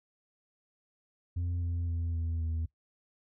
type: tone with pitch steps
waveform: sine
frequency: 87.31 / 85.71 / 84.14 / 82.6 / 81.09 Hz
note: F2 / F2 / E2 / E2 / E2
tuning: 0 / -32 / +36 / +4 / -28 cents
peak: -27 dBFS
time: 1.36-2.66 s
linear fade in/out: 10 ms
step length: 260 ms
effects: noise-tail reverb RT60 0.1 s tail -20 dB re dry + tanh soft clip ceiling -29 dBFS